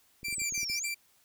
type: clicks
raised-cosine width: 3 ms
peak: -36 dBFS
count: 9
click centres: 0.231 / 0.284 / 0.327 / 0.382 / 0.418 / 0.524 / 0.578 / 0.631 / 0.699 s
type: tone bursts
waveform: sawtooth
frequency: 2349 Hz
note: D7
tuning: in tune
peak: -29 dBFS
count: 5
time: 0.24-0.946 s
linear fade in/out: 10 ms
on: 110 ms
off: 39 ms
type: exponential two-way sweep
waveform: sine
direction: down then up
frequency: 8710 to 5050 to 8710 Hz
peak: -33 dBFS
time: 0.3-0.9 s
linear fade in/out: 50 ms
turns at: 0.73 s
effects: white hiss -66 dBFS RMS until 1.24 s